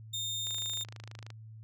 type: tone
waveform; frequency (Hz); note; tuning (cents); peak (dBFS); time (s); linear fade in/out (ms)
30% pulse; 3640; A#7; -42; -31; 0.13-0.84; 10
type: click train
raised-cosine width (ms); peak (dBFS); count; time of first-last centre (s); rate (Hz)
0.2; -29; 23; 0.47-1.303; 26.4
effects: added 110 Hz sine -46 dBFS peak until 1.63 s